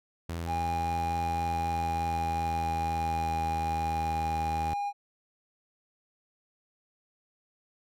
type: tone with pitch glide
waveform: sawtooth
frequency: 83.8 to 79.69 Hz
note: E2 to D#2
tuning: +29 to +42 cents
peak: -29 dBFS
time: 0.29-4.74 s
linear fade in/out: 5 ms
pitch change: -87 cents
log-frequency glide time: 1.29-4.46 s
type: tone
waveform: triangle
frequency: 812 Hz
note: G#5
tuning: 39 cents flat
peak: -27 dBFS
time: 0.46-4.93 s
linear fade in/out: 50 ms
effects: none